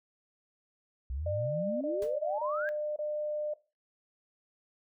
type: exponential sweep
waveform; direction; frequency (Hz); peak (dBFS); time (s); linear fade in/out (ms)
sine; up; 60.5 to 1661.2; -33; 1.1-2.69; 0
type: tone bursts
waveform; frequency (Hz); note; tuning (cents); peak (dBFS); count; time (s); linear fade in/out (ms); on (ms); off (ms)
sine; 601; D5; +40; -31; 4; 1.26-3.538; 5; 550; 26
type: noise with exponential decay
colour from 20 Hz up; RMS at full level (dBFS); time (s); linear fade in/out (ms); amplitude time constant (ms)
pink; -45; 2.02-2.15; 1; 28
effects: noise-tail reverb RT60 0.3 s tail -18 dB re dry